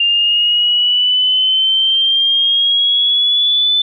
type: exponential sweep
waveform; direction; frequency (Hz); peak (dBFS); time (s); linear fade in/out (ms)
sine; up; 2794 to 3520; -10; 0-3.82; 5
effects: none